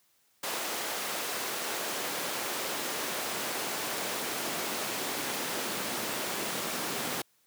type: noise with high-pass filter sweep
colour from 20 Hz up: pink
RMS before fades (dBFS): -34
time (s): 0.43-7.22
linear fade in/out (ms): 5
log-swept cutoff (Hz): 450 to 220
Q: 0.74
effects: white hiss -69 dBFS RMS until 7.46 s + high-pass 80 Hz 12 dB/octave